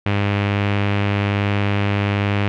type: tone with low-pass filter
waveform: sawtooth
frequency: 101.2 Hz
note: G#2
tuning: 44 cents flat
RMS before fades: -19 dBFS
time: 0.06-2.48 s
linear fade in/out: 0 ms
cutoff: 2600 Hz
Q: 2.4
effects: none